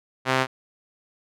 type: tone with band-pass filter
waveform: sawtooth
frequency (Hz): 130.81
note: C3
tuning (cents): 0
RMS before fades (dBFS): -22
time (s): 0.25-0.47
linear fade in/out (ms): 50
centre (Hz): 1600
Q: 0.67
effects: none